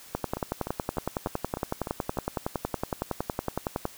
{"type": "two click trains", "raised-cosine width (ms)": 1, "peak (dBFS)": [-13, -18], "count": [41, 7], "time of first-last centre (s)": [[0.15, 3.854], [0.37, 2.172]], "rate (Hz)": [10.8, 3.33], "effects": ["white hiss -49 dBFS RMS until 3.97 s"]}